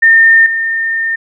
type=tone with level steps; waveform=sine; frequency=1815 Hz; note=A#6; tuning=47 cents flat; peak=-3 / -12 dBFS; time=0.02-1.16 s; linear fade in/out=10 ms; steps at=0.46 s; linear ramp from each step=2 ms; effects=none